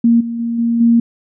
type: tone with level steps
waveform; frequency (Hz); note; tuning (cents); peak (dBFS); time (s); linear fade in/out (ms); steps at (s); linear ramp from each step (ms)
sine; 233.1; A#3; 0; -7 / -19 / -16 / -12 / -7; 0.04-1; 5; 0.2 / 0.39 / 0.58 / 0.8; 10
effects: none